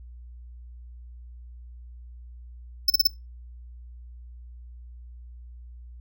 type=tone bursts; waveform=square; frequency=5274 Hz; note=E8; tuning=in tune; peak=-15 dBFS; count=4; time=2.88-3.072 s; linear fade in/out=5 ms; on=21 ms; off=36 ms; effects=noise-tail reverb RT60 0.2 s tail -21 dB re dry + added 60 Hz sine -41 dBFS peak until 6 s